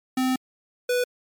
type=tone pair in turn; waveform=square; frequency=258 / 493.3 Hz; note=C4 / B4; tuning=-24 / -2 cents; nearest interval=major seventh; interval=1122 cents; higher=second; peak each=-21 / -21 dBFS; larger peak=neither; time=0.17-0.36 / 0.89-1.04 s; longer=first; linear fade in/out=5 ms; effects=MP3 96 kbps

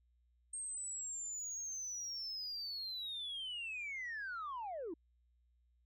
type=linear sweep; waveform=sine; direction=down; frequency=8530 to 299.3 Hz; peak=-39 dBFS; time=0.53-4.94 s; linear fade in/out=5 ms; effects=tanh soft clip ceiling -38 dBFS + added 60 Hz sine -70 dBFS peak until 5.85 s

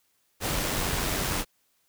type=noise with amplitude modulation; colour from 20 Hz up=pink; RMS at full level=-27 dBFS; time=0.4-1.45 s; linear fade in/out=50 ms; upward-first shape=sine; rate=92.5 Hz; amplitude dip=30%; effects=white hiss -70 dBFS RMS until 1.88 s

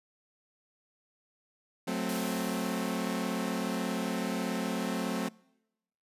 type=chord; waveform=sawtooth; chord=F# diminished; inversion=none; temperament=equal with one note detuned; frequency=183.4 / 220 / 261.6 Hz; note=F#3 / A3 / C4; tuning=-15 / 0 / 0 cents; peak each=-31 dBFS; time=1.87-5.29 s; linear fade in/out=10 ms
type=noise with exponential decay; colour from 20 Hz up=white; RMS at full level=-40 dBFS; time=2.09-4.95 s; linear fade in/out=2 ms; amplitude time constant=620 ms
effects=noise-tail reverb RT60 0.9 s tail -25 dB re dry + resampled to 32000 Hz

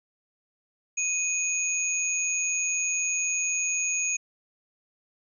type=tone pair together; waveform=sine; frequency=2496 / 6664 Hz; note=D#7 / G#8; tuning=+5 / +5 cents; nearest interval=octave + perfect fourth; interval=1700 cents; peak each=-29 / -26 dBFS; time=0.97-4.17 s; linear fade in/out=10 ms; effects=none

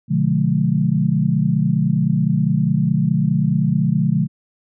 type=chord; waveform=sine; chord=B diminished seventh; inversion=none; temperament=just; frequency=123.47 / 148.16 / 177.8 / 213.4 Hz; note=B2 / D3 / F3 / Ab3; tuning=0 / +16 / +31 / +47 cents; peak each=-23 / -18 / -19 / -21 dBFS; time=0.08-4.28 s; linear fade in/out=50 ms; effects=none

